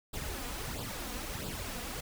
pink noise with flanger, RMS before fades -39 dBFS, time 0.13-2.01 s, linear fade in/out 10 ms, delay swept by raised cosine 0.24 to 4.14 ms, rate 1.5 Hz, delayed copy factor +0.65, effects none

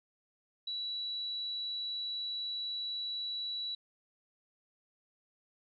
sine tone, 3928 Hz, B7, 10 cents flat, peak -35 dBFS, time 0.67-3.75 s, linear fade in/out 5 ms, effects none

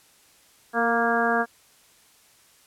harmonic tone with a mistuned harmonic, 233.6 Hz, A#3, 4 cents sharp, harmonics 1 / 2 / 3 / 4 / 5 / 6 / 7, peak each -28 / -27 / -25 / -31 / -29 / -29 / -26 dBFS, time 0.73-1.46 s, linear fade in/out 50 ms, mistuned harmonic 2, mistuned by -20 cents, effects white hiss -57 dBFS RMS until 2.66 s + low-pass 12000 Hz 12 dB/octave

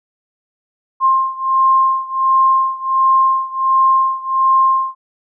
sine beating tone pair, 1058 / 1059.4 Hz, C6 / C6, +19 / +21 cents, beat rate 1.4 Hz, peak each -13 / -15 dBFS, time 1-4.95 s, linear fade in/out 50 ms, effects none

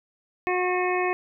harmonic tone, 363 Hz, F#4, 33 cents flat, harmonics 1 / 2 / 3 / 5 / 6 / 7, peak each -25 / -28 / -30 / -32 / -33 / -33 dBFS, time 0.47-1.13 s, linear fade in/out 0 ms, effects none

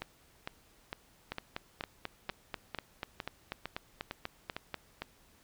two click trains, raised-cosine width 0.3 ms, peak -21 / -20 dBFS, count 12 / 15, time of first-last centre 0.02-5.02 / 1.32-4.743 s, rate 2.2 / 4.09 Hz, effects pink hiss -64 dBFS RMS until 5.43 s

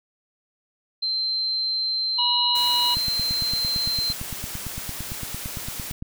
sine tone, 4117 Hz, C8, 29 cents flat, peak -22 dBFS, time 1.02-4.13 s, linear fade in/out 10 ms
harmonic tone, 973 Hz, B5, 26 cents flat, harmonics 1 / 3 / 4, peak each -26 / -25 / -24 dBFS, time 2.18-2.95 s, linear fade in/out 10 ms
white noise, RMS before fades -34 dBFS, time 2.55-5.92 s, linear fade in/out 5 ms
click train, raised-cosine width 5 ms, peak -20 dBFS, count 28, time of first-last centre 2.97-6.024 s, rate 8.84 Hz
effects none

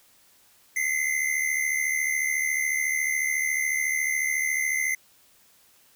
square tone pair together, 2039 / 2113 Hz, C7 / C7, -45 / +16 cents, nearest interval minor second, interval 61 cents, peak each -26 / -29 dBFS, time 0.76-4.95 s, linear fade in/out 5 ms, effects white hiss -59 dBFS RMS until 5.95 s

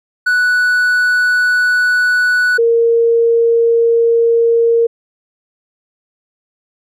triangle / sine tone pair in turn, 1480 / 463.5 Hz, F#6 / A#4, 0 / -10 cents, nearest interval octave + minor sixth, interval 2010 cents, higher first, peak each -8 dBFS, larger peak neither, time 0.26-2.58 / 2.58-4.87 s, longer first, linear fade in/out 10 ms, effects none

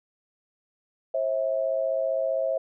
sine tone pair together, 534.7 / 650 Hz, C5 / E5, +37 / -24 cents, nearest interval minor third, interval 339 cents, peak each -26 dBFS, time 1.14-2.58 s, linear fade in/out 5 ms, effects none

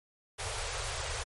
pink band-stop noise, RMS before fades -36 dBFS, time 0.38-1.24 s, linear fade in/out 20 ms, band 120 to 420 Hz, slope 48 dB/octave, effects MP3 48 kbps

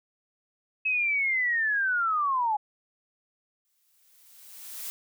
sine linear sweep, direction down, 2581 to 821 Hz, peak -23 dBFS, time 0.85-2.57 s, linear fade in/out 10 ms
blue noise with exponential growth, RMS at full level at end -35 dBFS, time 3.65-4.9 s, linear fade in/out 0 ms, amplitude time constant 270 ms
effects none

